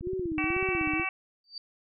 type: click train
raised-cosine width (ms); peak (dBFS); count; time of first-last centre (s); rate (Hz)
5; -27; 17; 0.01-0.998; 16.2
type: tone with vibrato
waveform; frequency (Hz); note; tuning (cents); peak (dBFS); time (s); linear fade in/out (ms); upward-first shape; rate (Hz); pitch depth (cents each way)
sine; 340; F4; -46; -29; 0.02-1.05; 50; sine; 2; 180
type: harmonic tone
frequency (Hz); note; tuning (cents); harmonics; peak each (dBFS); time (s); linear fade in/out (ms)
380.8; F#4; +50; 2 / 3 / 4 / 5 / 6 / 7; -38 / -37 / -42 / -41 / -32 / -32; 0.38-1.09; 2
type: tone with exponential growth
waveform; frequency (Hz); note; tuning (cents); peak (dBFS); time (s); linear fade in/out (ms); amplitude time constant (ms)
sine; 4627; D8; -27; -33; 1.44-1.58; 2; 30
effects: none